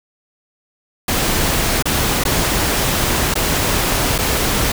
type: noise with dropouts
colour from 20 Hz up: pink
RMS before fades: -17 dBFS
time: 1.08-4.72 s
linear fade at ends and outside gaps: 5 ms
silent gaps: 1.825-1.855 / 2.238-2.251 / 3.341-3.354 / 4.181-4.186 s
effects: none